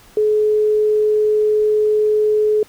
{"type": "tone", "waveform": "sine", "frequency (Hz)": 425.9, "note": "G#4", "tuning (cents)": 44, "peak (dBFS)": -12, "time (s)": [0.17, 2.63], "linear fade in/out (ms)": 2, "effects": ["pink hiss -47 dBFS RMS until 2.68 s"]}